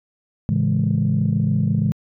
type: chord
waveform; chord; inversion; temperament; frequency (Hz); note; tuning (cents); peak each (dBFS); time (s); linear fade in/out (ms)
sine; A major seventh; none; equal; 110 / 138.59 / 164.81 / 207.7; A2 / C#3 / E3 / G#3; 0 / 0 / 0 / 0; -21; 0.49-1.92; 0
effects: tanh soft clip ceiling -9 dBFS